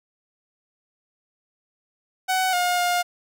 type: tone with pitch steps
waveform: sawtooth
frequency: 749 / 714 / 709 Hz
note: F#5 / F5 / F5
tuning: +21 / +38 / +26 cents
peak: -16 dBFS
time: 2.28-3.03 s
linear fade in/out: 20 ms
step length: 250 ms
effects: none